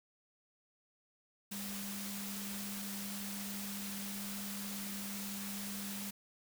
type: tone in noise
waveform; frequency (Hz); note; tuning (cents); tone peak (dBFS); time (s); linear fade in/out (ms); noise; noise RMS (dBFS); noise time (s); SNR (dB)
sine; 200.4; G3; +38; -43; 1.51-6.11; 10; white; -44; 1.51-6.11; -2
effects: none